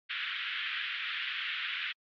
white band-pass noise, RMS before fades -36 dBFS, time 0.09-1.93 s, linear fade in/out 20 ms, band 1400 to 3400 Hz, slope 48 dB/octave, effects AAC 64 kbps

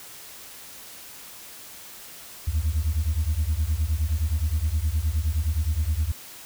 sine beating tone pair, 72.9 / 82.5 Hz, D2 / E2, -12 / +2 cents, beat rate 9.6 Hz, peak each -23 dBFS, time 2.47-6.12 s, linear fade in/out 10 ms, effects tanh soft clip ceiling -17 dBFS + white hiss -43 dBFS RMS until 6.45 s

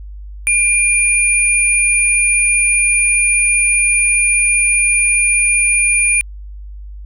sine tone pair together, 2399 / 9584 Hz, D7 / D9, +36 / +34 cents, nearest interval 2 octaves, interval 2398 cents, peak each -13 dBFS, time 0.47-6.21 s, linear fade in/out 0 ms, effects added 50 Hz sine -28 dBFS peak until 7.05 s

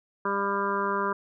harmonic tone, 199.3 Hz, G3, 29 cents sharp, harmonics 1 / 2 / 3 / 5 / 6 / 7 / 8, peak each -35 / -31 / -37 / -29 / -31 / -34 / -37 dBFS, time 0.25-1.13 s, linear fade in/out 5 ms, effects none

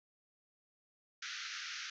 pink band-pass noise, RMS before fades -44 dBFS, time 1.22-1.9 s, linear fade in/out 5 ms, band 1300 to 6400 Hz, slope 96 dB/octave, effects none

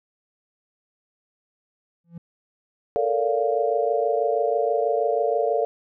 triangle tone with exponential growth, 169.3 Hz, E3, 46 cents sharp, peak -29 dBFS, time 2.04-2.18 s, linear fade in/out 5 ms, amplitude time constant 30 ms
sine chord, Bb major seventh, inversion third, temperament equal with one note detuned, 440 / 466.2 / 575.6 / 698.5 Hz, A4 / Bb4 / D5 / F5, 0 / 0 / -35 / 0 cents, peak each -25 dBFS, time 2.96-5.65 s, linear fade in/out 0 ms
effects none

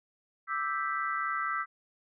sine chord, E minor seventh, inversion third, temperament equal, 1174.7 / 1318.5 / 1568 / 1975.5 Hz, D6 / E6 / G6 / B6, 0 / 0 / 0 / 0 cents, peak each -36 / -32 / -37 / -37 dBFS, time 0.47-1.66 s, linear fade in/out 50 ms, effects none

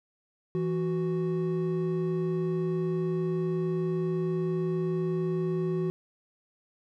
triangle tone pair together, 165.48 / 370 Hz, E3 / F#4, +7 / 0 cents, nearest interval octave + major second, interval 1393 cents, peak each -27 dBFS, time 0.55-5.9 s, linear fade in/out 0 ms, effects none

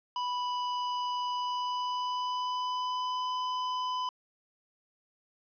square tone with pitch glide, 987.8 to 1005.6 Hz, B5 to B5, 0 to +31 cents, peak -31 dBFS, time 0.16-4.09 s, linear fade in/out 2 ms, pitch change +31 cents, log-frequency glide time 1.3-3.32 s, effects resampled to 11025 Hz + 11-bit

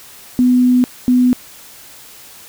sine tone pair in turn, 249.5 / 249.5 Hz, B3 / B3, +18 / +18 cents, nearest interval unison, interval 0 cents, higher neither, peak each -8 dBFS, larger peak neither, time 0.39-0.84 / 1.08-1.33 s, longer first, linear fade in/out 0 ms, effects white hiss -39 dBFS RMS until 2.48 s

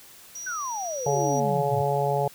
sine tone, 5790 Hz, F#8, 38 cents flat, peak -34 dBFS, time 0.35-1.4 s, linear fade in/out 5 ms
sine exponential sweep, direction down, 1570 to 103.83 Hz, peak -29 dBFS, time 0.46-1.82 s, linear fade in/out 10 ms
harmonic tone, 141.5 Hz, C#3, 36 cents sharp, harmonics 1 / 3 / 4 / 5 / 6, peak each -28 / -28 / -28 / -28 / -28 dBFS, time 1.06-2.28 s, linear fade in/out 5 ms
effects white hiss -49 dBFS RMS until 2.34 s

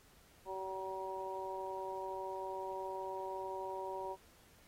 harmonic tone, 190.1 Hz, F#3, 47 cents sharp, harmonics 2 / 3 / 4 / 5, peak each -44 / -46 / -48 / -43 dBFS, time 0.45-4.17 s, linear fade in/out 50 ms, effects pink hiss -65 dBFS RMS until 4.67 s + AAC 48 kbps

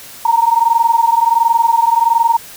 sine tone pair together, 914.6 / 936 Hz, A#5 / A#5, -33 / +7 cents, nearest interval unison, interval 40 cents, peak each -12 dBFS, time 0.25-2.37 s, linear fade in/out 5 ms, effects white hiss -35 dBFS RMS until 2.56 s

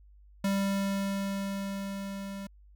square tone with level ramp, 196.9 Hz, G3, 8 cents sharp, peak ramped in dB -26 to -38 dBFS, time 0.44-2.47 s, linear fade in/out 5 ms, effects added 50 Hz sine -53 dBFS peak until 2.75 s

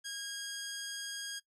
10% pulse tone, 1632 Hz, G#6, 31 cents flat, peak -30 dBFS, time 0.04-1.4 s, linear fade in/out 20 ms, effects noise-tail reverb RT60 0.1 s tail -19 dB re dry + low-pass 10000 Hz 12 dB/octave

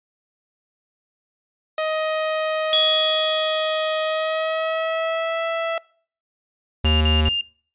sawtooth tone with pitch glide, 627 to 660.8 Hz, D#5 to E5, +13 to +4 cents, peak -17 dBFS, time 1.78-5.78 s, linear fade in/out 2 ms, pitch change +91 cents, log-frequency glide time 4.02-5.46 s
sine tone with exponential decay, 3349 Hz, G#7, 14 cents sharp, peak -14 dBFS, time 2.73-5.49 s, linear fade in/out 0 ms, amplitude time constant 600 ms
square tone, 77.2 Hz, D#2, 13 cents flat, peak -17 dBFS, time 6.84-7.29 s, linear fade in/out 5 ms
sine tone bursts, 2806 Hz, F7, 8 cents sharp, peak -20 dBFS, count 3, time 6.85-7.412 s, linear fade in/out 5 ms, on 160 ms, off 41 ms
effects noise-tail reverb RT60 0.5 s tail -24 dB re dry + resampled to 8000 Hz

